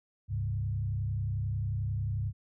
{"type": "tone with frequency modulation", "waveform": "sine", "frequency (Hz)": 102.9, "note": "G#2", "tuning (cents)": -16, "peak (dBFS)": -29, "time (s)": [0.28, 2.33], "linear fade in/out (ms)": 50, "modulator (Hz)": 31.2, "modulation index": 0.92, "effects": []}